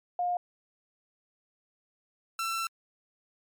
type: tone pair in turn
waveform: sine / sawtooth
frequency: 711 / 1342.2 Hz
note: F5 / E6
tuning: +31 / +31 cents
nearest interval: major seventh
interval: 1100 cents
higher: second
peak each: -26 dBFS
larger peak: neither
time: 0.19-0.37 / 2.39-2.67 s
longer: second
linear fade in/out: 2 ms
effects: MP3 96 kbps